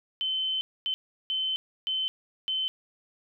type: tone bursts at uneven times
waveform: sine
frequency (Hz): 3066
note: G7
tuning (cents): -39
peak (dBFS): -26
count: 5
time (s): 0.21-0.61 / 0.86-0.94 / 1.3-1.56 / 1.87-2.08 / 2.48-2.68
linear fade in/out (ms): 0
effects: none